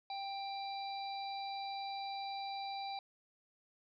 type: harmonic tone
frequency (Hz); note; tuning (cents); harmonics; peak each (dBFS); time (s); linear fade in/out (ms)
789; G5; +11; 1 / 3 / 5 / 6; -40 / -52 / -48 / -53; 0.1-2.99; 2
effects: none

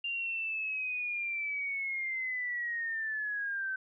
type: linear sweep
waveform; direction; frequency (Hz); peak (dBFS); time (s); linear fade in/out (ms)
sine; down; 2794 to 1531; -32; 0.04-3.76; 5
effects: none

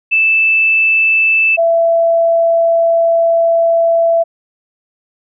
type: tone pair in turn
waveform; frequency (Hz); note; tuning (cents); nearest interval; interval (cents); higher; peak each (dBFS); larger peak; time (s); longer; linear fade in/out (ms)
sine; 2637 / 668.1; E7 / E5; 0 / +23; 2 octaves; 2377; first; -8; neither; 0.11-1.57 / 1.57-4.24; second; 20
effects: none

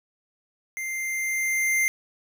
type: tone with level ramp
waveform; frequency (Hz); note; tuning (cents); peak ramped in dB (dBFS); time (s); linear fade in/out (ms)
square; 2093; C7; 0; -30 to -20; 0.77-1.88; 0
effects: none

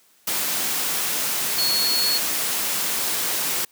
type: tone in noise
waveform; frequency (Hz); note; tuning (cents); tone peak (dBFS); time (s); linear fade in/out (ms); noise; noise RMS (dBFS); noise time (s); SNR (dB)
sine; 4350; C#8; -33; -20; 1.58-2.18; 5; white; -24; 0.27-3.65; +1
effects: white hiss -58 dBFS RMS until 3.71 s + high-pass 150 Hz 12 dB/octave

